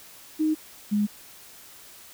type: tone pair in turn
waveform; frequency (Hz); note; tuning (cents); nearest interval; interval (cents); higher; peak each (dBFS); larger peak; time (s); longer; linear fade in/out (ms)
sine; 311.1 / 207.4; D#4 / G#3; 0 / -2; perfect fifth; 702; first; -20; neither; 0.39-0.55 / 0.91-1.07; neither; 20
effects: white hiss -48 dBFS RMS until 2.13 s